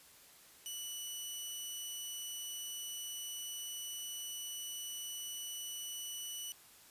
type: tone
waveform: 15% pulse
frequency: 2960 Hz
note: F#7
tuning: in tune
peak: -34 dBFS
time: 0.66-6.52 s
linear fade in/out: 0 ms
effects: white hiss -60 dBFS RMS until 6.9 s + resampled to 32000 Hz